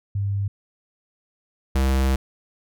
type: tone pair in turn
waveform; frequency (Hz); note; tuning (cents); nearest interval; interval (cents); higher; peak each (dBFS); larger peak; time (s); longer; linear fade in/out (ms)
sine / square; 99.9 / 66.27; G2 / C2; +33 / +23; perfect fifth; 710; first; -21 / -18; second; 0.15-0.48 / 1.75-2.16; second; 5
effects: none